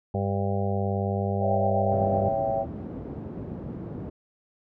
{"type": "harmonic tone", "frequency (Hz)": 99, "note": "G2", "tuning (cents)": 18, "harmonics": [1, 2, 4, 5, 6, 7, 8], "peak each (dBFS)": [-27, -30, -33, -34, -35, -35, -36], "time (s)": [0.14, 2.29], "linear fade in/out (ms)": 5}
{"type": "chord", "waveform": "sine", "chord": "C# diminished", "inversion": "none", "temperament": "equal", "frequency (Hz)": [554.4, 659.3, 784], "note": ["C#5", "E5", "G5"], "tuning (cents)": [0, 0, 0], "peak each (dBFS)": -28, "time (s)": [1.4, 2.66], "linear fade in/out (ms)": 50}
{"type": "band-pass noise", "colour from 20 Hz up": "pink", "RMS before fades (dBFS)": -36, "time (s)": [1.91, 4.1], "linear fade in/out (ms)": 10, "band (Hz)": [100, 370], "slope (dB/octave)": 12}
{"effects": []}